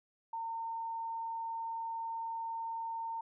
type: tone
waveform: sine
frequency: 911 Hz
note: A#5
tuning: 40 cents flat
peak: -36 dBFS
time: 0.33-3.21 s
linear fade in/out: 5 ms
effects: none